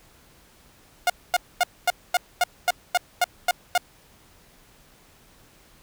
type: tone bursts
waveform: sawtooth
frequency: 715 Hz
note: F5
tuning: 41 cents sharp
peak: -13 dBFS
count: 11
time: 1.07-3.778 s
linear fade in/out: 2 ms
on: 28 ms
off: 240 ms
effects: pink hiss -55 dBFS RMS until 5.82 s